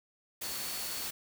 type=tone in noise; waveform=sine; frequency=4435 Hz; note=C#8; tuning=in tune; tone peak=-44 dBFS; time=0.43-1.07 s; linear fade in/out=10 ms; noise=white; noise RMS=-38 dBFS; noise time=0.41-1.11 s; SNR=-9 dB; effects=none